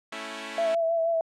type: chord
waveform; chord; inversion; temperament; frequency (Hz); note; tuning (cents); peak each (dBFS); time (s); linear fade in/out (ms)
5% pulse; A major; none; equal; 220 / 277.2 / 329.6; A3 / C#4 / E4; 0 / 0 / 0; -28; 0.12-0.75; 5
type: tone with vibrato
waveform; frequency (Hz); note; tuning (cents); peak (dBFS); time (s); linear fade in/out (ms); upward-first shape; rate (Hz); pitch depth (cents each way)
sine; 663; E5; +10; -22; 0.58-1.21; 2; sine; 6.3; 28
effects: low-pass 7000 Hz 12 dB/octave